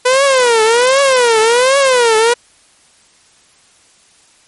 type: tone with vibrato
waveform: sawtooth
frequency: 493.9 Hz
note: B4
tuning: in tune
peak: -4 dBFS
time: 0.05-2.34 s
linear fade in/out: 10 ms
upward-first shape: triangle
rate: 1.3 Hz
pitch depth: 230 cents each way
effects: white hiss -49 dBFS RMS until 4.47 s + MP3 48 kbps